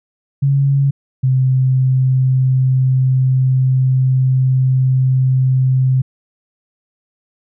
sine tone pair in turn, 138.59 / 130.21 Hz, C#3 / C3, 0 / -8 cents, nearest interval minor second, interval 108 cents, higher first, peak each -10 dBFS, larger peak neither, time 0.42-0.91 / 1.23-6.02 s, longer second, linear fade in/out 10 ms, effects none

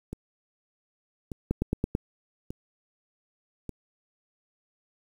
two click trains, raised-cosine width 3 ms, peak -22 / -12 dBFS, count 4 / 5, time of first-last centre 0.13-3.693 / 1.51-1.951 s, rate 0.842 / 9.07 Hz, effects 8-bit

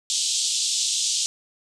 white band-pass noise, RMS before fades -24 dBFS, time 0.1-1.26 s, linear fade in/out 0 ms, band 3100 to 8200 Hz, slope 48 dB/octave, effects none

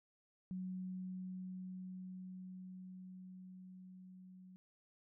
sine tone with level ramp, 185 Hz, F#3, in tune, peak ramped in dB -40 to -55 dBFS, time 0.51-4.56 s, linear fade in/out 0 ms, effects none

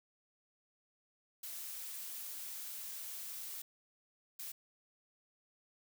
blue noise bursts at uneven times, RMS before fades -45 dBFS, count 2, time 1.43-3.62 / 4.39-4.52 s, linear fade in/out 5 ms, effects none

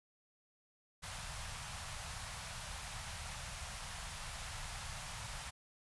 pink band-stop noise, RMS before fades -45 dBFS, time 1.02-5.51 s, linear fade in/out 20 ms, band 150 to 690 Hz, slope 24 dB/octave, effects resampled to 24000 Hz

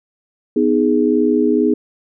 sine chord, G# minor, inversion first, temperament just, 249.2 / 311.5 / 415.3 Hz, B3 / D#4 / G#4, +16 / +2 / 0 cents, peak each -16 dBFS, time 0.56-1.74 s, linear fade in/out 5 ms, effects none

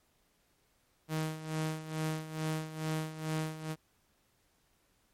sawtooth tone with tremolo, 157.2 Hz, D#3, 18 cents sharp, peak -27 dBFS, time 1.08-3.76 s, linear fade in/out 50 ms, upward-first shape sine, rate 2.3 Hz, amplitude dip 75%, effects pink hiss -72 dBFS RMS until 5.13 s + MP3 64 kbps

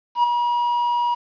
triangle tone with ADSR envelope, 960 Hz, B5, 49 cents flat, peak -10 dBFS, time 0.15-1.15 s, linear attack 85 ms, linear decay 10 ms, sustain -6 dB, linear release 14 ms, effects resampled to 11025 Hz + 8-bit

